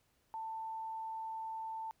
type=tone; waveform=sine; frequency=890 Hz; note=A5; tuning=20 cents sharp; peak=-39 dBFS; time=0.34-1.91 s; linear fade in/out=0 ms; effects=pink hiss -75 dBFS RMS until 2 s